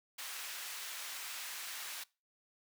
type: high-pass noise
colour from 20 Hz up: pink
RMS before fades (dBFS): -44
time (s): 0.18-2.04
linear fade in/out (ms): 10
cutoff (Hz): 1500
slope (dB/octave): 12
effects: noise-tail reverb RT60 0.3 s tail -23 dB re dry